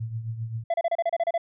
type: tone with tremolo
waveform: sine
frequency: 113.3 Hz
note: A#2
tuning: 49 cents flat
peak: -26 dBFS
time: 0-0.64 s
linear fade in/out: 10 ms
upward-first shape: triangle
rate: 7.6 Hz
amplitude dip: 70%
type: tone bursts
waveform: triangle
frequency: 675 Hz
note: E5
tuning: 41 cents sharp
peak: -19 dBFS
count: 10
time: 0.7-1.379 s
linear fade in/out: 5 ms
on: 40 ms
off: 31 ms
effects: resampled to 8000 Hz